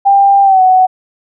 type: tone with pitch glide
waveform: sine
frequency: 794 to 745.1 Hz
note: G5 to F#5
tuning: +22 to +12 cents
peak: -4 dBFS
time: 0.05-0.87 s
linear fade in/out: 20 ms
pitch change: -110 cents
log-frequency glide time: 0.43-0.61 s
effects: none